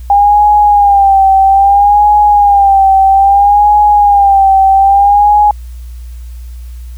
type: tone with vibrato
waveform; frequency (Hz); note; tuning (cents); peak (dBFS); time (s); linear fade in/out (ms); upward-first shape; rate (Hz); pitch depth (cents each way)
sine; 803; G5; +41; -3; 0.1-5.51; 2; sine; 0.61; 64
effects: added 60 Hz sine -23 dBFS peak until 6.97 s + white hiss -46 dBFS RMS until 6.97 s